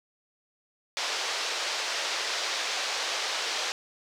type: band-pass noise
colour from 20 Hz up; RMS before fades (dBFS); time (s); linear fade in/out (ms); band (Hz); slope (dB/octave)
white; -31; 0.97-3.72; 0; 430 to 5600; 24
effects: none

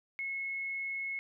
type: tone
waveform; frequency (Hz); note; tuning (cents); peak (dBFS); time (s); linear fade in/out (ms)
sine; 2181; C#7; -29; -34; 0.19-1.19; 0
effects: none

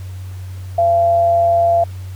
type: tone with amplitude modulation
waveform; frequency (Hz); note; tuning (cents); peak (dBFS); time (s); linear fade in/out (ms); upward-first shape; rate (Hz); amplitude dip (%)
sine; 681; F5; -44; -9; 0.78-1.84; 5; sine; 169; 25
effects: added 93 Hz sine -26 dBFS peak until 2.15 s + pink hiss -45 dBFS RMS until 2.15 s

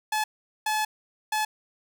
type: tone bursts at uneven times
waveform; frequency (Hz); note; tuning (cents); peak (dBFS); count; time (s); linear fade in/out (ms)
sawtooth; 859; A5; -42; -20; 3; 0.12-0.24 / 0.66-0.85 / 1.32-1.45; 5
effects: none

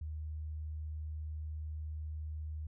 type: tone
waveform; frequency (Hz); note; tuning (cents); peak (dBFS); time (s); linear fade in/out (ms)
sine; 77.1; D#2; -15; -38; 0.01-2.67; 5
effects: none

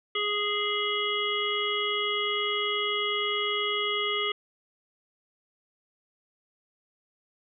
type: harmonic tone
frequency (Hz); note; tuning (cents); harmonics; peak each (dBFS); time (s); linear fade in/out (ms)
415.3; G#4; 0; 1 / 3 / 5 / 7 / 8; -32 / -32 / -32 / -32 / -32; 0.15-4.32; 5
effects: none

